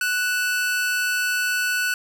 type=tone pair together; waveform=45% pulse; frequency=1481.2 / 2637 Hz; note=F#6 / E7; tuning=+1 / 0 cents; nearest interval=minor seventh; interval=999 cents; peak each=-21 / -29 dBFS; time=0.01-1.94 s; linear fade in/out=2 ms; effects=none